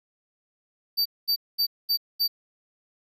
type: tone bursts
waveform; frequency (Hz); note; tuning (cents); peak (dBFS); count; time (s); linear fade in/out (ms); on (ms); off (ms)
square; 4628; D8; -26; -21; 5; 0.97-2.28; 20; 86; 220
effects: none